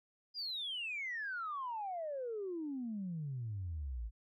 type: exponential sweep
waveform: sine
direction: down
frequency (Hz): 4978 to 51.8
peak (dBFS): -37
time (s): 0.34-4.11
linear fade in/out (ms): 50
effects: tanh soft clip ceiling -33 dBFS